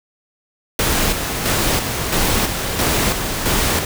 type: noise with tremolo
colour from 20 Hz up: pink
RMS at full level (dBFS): -17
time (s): 0.79-3.85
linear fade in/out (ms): 2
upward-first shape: square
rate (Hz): 1.5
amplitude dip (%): 45
effects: none